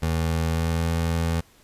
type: tone with pitch glide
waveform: 25% pulse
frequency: 81.8 to 82.94 Hz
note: E2 to E2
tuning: -13 to +11 cents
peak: -18 dBFS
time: 0.02-1.41 s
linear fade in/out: 10 ms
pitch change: +24 cents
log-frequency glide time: 0.47-0.93 s
effects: pink hiss -56 dBFS RMS until 1.63 s + resampled to 32000 Hz